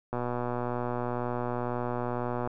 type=click train; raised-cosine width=1 ms; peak=-18 dBFS; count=287; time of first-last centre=0.13-2.474 s; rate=122 Hz; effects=none